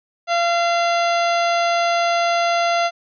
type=harmonic tone; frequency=686 Hz; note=F5; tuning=31 cents flat; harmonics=1 / 2 / 3 / 4 / 5 / 6 / 7 / 9; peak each=-17 / -23 / -27 / -29 / -31 / -33 / -34 / -36 dBFS; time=0.27-2.91 s; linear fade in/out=50 ms; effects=none